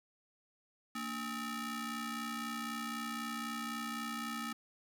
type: ring-modulated tone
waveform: sawtooth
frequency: 523.3 Hz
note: C5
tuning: in tune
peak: -31 dBFS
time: 0.95-4.53 s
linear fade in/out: 5 ms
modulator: 753 Hz
effects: none